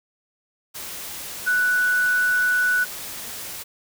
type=tone in noise; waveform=sine; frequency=1482 Hz; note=F#6; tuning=2 cents sharp; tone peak=-17 dBFS; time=1.46-2.85 s; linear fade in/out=20 ms; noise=white; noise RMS=-34 dBFS; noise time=0.74-3.64 s; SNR=+14 dB; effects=none